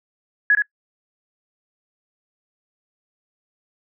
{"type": "tone with echo", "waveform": "sine", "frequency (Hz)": 1680, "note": "G#6", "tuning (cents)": 19, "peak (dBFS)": -11, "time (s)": [0.5, 0.55], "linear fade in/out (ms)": 2, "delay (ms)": 71, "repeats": 1, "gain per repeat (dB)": -4, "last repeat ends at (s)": 0.621, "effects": ["noise-tail reverb RT60 0.1 s tail -24 dB re dry"]}